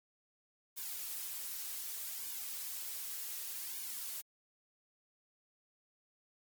blue noise with flanger, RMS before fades -42 dBFS, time 0.76-4.22 s, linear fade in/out 20 ms, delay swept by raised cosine 1.5 to 6.8 ms, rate 0.66 Hz, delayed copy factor -0.8, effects MP3 96 kbps

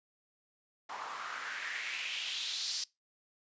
white noise with band-pass filter sweep, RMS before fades -39 dBFS, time 0.89-2.84 s, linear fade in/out 5 ms, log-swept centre 920 to 5100 Hz, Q 3.2, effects noise-tail reverb RT60 0.2 s tail -22 dB re dry + resampled to 16000 Hz

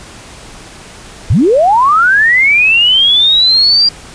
sine linear sweep, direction up, 69.3 to 4800 Hz, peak -5 dBFS, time 1.3-3.89 s, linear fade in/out 5 ms, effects pink hiss -33 dBFS RMS until 4.14 s + resampled to 22050 Hz

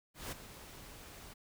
pink noise with ADSR envelope, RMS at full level -40 dBFS, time 0.14-1.34 s, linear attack 180 ms, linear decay 13 ms, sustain -12 dB, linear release 14 ms, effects none

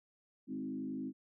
sine tone with frequency modulation, 261.6 Hz, C4, in tune, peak -37 dBFS, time 0.47-1.13 s, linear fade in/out 50 ms, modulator 51.4 Hz, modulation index 1.1, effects none

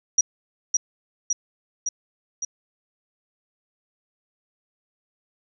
sine tone with echo, 5770 Hz, F#8, 44 cents flat, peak -13 dBFS, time 0.18-0.21 s, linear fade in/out 5 ms, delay 560 ms, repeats 4, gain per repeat -3 dB, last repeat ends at 2.45 s, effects none

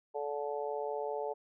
harmonic tone, 145 Hz, D3, 22 cents flat, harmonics 3 / 4 / 5 / 6, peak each -37 / -39 / -42 / -41 dBFS, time 0.14-1.34 s, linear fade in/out 20 ms, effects none

